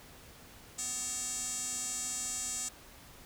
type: tone with band-pass filter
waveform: square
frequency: 250 Hz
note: B3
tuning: 21 cents sharp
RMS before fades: -37 dBFS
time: 0.78-2.69 s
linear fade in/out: 10 ms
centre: 7500 Hz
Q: 6.3
effects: pink hiss -54 dBFS RMS until 3.25 s